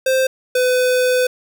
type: tone pair in turn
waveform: square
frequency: 523.3 / 503.4 Hz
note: C5 / B4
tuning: 0 / +33 cents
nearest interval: minor second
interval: 67 cents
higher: first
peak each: -14 dBFS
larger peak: neither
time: 0.06-0.27 / 0.55-1.27 s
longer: second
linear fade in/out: 5 ms
effects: 9-bit